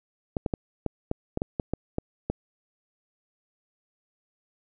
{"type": "clicks", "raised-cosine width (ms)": 2, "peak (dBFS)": -13, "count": 11, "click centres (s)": [0.368, 0.462, 0.538, 0.863, 1.114, 1.374, 1.419, 1.598, 1.736, 1.984, 2.3], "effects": []}